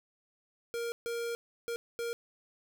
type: tone bursts at uneven times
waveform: square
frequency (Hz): 468.2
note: A#4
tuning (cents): +8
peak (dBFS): -34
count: 4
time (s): 0.74-0.92 / 1.06-1.35 / 1.68-1.76 / 1.99-2.13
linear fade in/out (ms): 0
effects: none